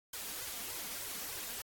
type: noise with flanger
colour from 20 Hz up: white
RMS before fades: -42 dBFS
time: 0.13-1.62 s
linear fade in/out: 5 ms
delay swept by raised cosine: 1.9 to 4.4 ms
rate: 3.3 Hz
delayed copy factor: +0.95
effects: AAC 64 kbps